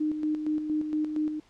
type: tone with tremolo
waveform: sine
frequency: 306 Hz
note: D#4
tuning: 29 cents flat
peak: -24 dBFS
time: 0-1.4 s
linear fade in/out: 10 ms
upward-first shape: square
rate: 4.3 Hz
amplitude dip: 50%
effects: pink hiss -61 dBFS RMS until 1.49 s + low-pass 6000 Hz 12 dB/octave